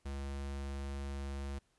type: tone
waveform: square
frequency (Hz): 69.3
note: C#2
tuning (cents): 0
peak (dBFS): -39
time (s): 0.05-1.59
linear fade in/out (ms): 10
effects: pink hiss -75 dBFS RMS until 1.78 s + resampled to 24000 Hz